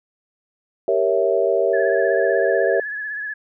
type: chord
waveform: sine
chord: G diminished seventh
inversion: none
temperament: equal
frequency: 392 / 466.2 / 554.4 / 659.3 Hz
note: G4 / Bb4 / Db5 / Fb5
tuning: 0 / 0 / 0 / 0 cents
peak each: -21 dBFS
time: 0.88-2.8 s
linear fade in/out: 2 ms
type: tone with vibrato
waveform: sine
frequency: 1700 Hz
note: G#6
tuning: 40 cents sharp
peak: -25 dBFS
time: 1.73-3.34 s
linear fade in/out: 10 ms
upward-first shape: sine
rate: 16 Hz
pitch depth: 44 cents each way
effects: none